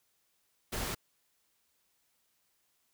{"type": "noise", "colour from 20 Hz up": "pink", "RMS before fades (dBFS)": -36, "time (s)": [0.72, 0.95], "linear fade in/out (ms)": 10, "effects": ["white hiss -75 dBFS RMS until 2.93 s"]}